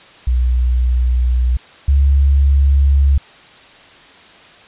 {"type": "tone pair in turn", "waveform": "sine", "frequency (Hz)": [61.74, 69.3], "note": ["B1", "C#2"], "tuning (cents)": [0, 0], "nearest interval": "major second", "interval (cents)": 200, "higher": "second", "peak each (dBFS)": [-11, -8], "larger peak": "second", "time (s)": [[0.27, 1.57], [1.88, 3.18]], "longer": "neither", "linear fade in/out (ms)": 5, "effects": ["white hiss -42 dBFS RMS until 4.67 s", "resampled to 8000 Hz"]}